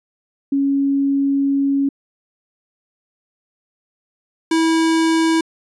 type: tone pair in turn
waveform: sine / square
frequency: 277.2 / 325.2 Hz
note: C#4 / E4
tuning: 0 / -23 cents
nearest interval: minor third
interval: 277 cents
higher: second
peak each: -14 dBFS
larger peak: neither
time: 0.52-1.89 / 4.51-5.41 s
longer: first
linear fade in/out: 5 ms
effects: resampled to 22050 Hz